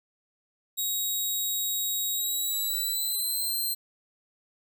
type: tone with pitch glide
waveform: 5% pulse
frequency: 3800 to 4144 Hz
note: A#7 to C8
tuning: +33 to -17 cents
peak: -20 dBFS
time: 0.77-3.75 s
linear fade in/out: 20 ms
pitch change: +150 cents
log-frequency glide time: 2.12-3.55 s
effects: none